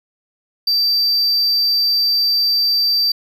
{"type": "tone", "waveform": "triangle", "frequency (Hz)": 4666, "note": "D8", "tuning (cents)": -12, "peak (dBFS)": -12, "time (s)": [0.67, 3.12], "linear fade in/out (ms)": 5, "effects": []}